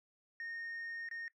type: tone with dropouts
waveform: sine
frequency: 1844 Hz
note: A#6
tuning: 19 cents flat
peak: -39 dBFS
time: 0.4-1.28 s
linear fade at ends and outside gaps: 1 ms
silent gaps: 1.088-1.112 s
effects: noise-tail reverb RT60 0.1 s tail -18 dB re dry + tanh soft clip ceiling -39 dBFS